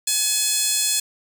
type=tone with high-pass filter; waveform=15% pulse; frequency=849 Hz; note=G#5; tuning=38 cents sharp; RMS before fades=-21 dBFS; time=0.07-1 s; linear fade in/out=5 ms; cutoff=5600 Hz; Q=2.5; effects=none